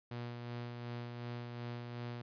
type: tone with tremolo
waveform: sawtooth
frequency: 120.1 Hz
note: B2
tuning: 48 cents flat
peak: -36 dBFS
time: 0.11-2.22 s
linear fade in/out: 5 ms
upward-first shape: sine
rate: 2.7 Hz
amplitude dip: 35%
effects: resampled to 11025 Hz